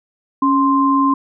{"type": "tone pair together", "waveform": "sine", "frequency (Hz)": [277.2, 1046.6], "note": ["C#4", "C6"], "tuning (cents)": [0, 0], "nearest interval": "octave + major seventh", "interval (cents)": 2300, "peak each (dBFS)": -14, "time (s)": [0.42, 1.14], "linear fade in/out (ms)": 5, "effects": []}